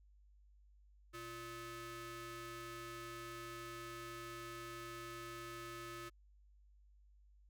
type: ring-modulated tone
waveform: sawtooth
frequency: 466.2 Hz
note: A#4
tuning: in tune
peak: -40 dBFS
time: 1.13-6.1 s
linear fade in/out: 20 ms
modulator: 812 Hz
effects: added 50 Hz sine -63 dBFS peak until 7.49 s